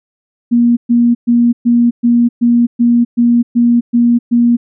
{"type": "tone bursts", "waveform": "sine", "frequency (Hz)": 237.8, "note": "A#3", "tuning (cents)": 35, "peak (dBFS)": -6, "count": 11, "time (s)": [0.51, 4.57], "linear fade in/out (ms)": 20, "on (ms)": 260, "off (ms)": 120, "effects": []}